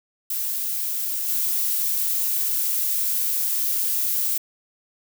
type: noise with level steps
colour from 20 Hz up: violet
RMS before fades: -26 / -23 dBFS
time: 0.3-4.38 s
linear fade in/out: 5 ms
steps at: 1.28 s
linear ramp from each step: 5 ms
effects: none